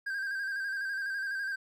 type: tone with vibrato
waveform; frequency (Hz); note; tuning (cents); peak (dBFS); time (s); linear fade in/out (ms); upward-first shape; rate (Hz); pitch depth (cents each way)
triangle; 1589; G6; +23; -30; 0.06-1.56; 10; square; 12; 40
effects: none